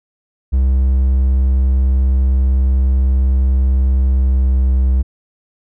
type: tone with pitch glide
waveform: triangle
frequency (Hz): 65.41 to 64.73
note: C2 to C2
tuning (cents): 0 to -18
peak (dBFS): -8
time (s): 0.52-5.03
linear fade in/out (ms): 20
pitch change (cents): -18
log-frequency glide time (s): 4.08-4.66
effects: none